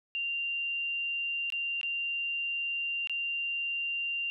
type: tone with dropouts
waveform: sine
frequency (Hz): 2779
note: F7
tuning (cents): -9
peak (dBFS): -30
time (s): 0.15-4.3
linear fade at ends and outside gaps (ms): 0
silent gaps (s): 1.502-1.523 / 1.813-1.831 / 3.073-3.096
effects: none